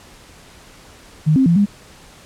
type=tone with pitch steps; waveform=sine; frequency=154.5 / 264.6 / 170 / 203.2 Hz; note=D#3 / C4 / F3 / G#3; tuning=-12 / +20 / -46 / -38 cents; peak=-10 dBFS; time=1.26-1.66 s; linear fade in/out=20 ms; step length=100 ms; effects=pink hiss -44 dBFS RMS until 2.25 s + low-pass 10000 Hz 12 dB/octave